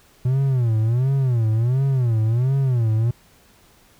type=tone with vibrato; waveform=triangle; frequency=122.5 Hz; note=B2; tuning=14 cents flat; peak=-14 dBFS; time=0.25-3.11 s; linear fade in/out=5 ms; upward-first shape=sine; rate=1.4 Hz; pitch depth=200 cents each way; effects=pink hiss -54 dBFS RMS until 3.99 s